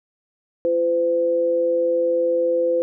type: tone pair together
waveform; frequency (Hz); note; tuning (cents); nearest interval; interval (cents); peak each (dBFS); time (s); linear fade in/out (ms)
sine; 341.8 / 510; F4 / C5; -37 / -44; perfect fifth; 693; -25 / -17; 0.65-2.82; 0
effects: none